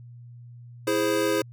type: chord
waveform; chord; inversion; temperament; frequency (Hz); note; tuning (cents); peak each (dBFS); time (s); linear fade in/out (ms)
square; E augmented; none; equal; 329.6 / 415.3 / 523.3; E4 / G#4 / B#4; 0 / 0 / 0; -27; 0.87-1.42; 5
effects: added 120 Hz sine -42 dBFS peak until 1.52 s